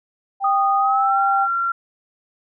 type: tone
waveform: sine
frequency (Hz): 788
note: G5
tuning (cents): +9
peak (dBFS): -17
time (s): 0.4-1.48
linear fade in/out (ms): 50
type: tone with pitch glide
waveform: sine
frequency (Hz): 1236 to 1371.4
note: D#6 to F6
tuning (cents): -12 to -32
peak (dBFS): -18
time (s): 0.44-1.72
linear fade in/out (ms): 5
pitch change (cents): +180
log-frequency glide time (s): 0.78-1.2
effects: none